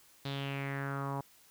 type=tone with low-pass filter sweep; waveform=sawtooth; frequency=138.59 Hz; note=C#3; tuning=in tune; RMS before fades=-37 dBFS; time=0.25-1.21 s; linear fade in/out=5 ms; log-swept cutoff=4000 to 920 Hz; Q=4.4; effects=white hiss -62 dBFS RMS until 1.5 s